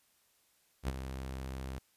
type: tone with ADSR envelope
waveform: sawtooth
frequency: 65.8 Hz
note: C2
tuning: 10 cents sharp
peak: -26 dBFS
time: 0.83-1.79 s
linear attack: 54 ms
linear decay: 29 ms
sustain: -9 dB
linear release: 11 ms
effects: white hiss -71 dBFS RMS until 1.96 s + resampled to 32000 Hz